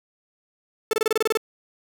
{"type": "tone bursts", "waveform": "45% pulse", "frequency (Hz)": 440, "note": "A4", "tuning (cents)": 0, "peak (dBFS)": -18, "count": 10, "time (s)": [0.91, 1.373], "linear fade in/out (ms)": 2, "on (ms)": 22, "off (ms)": 27, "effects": []}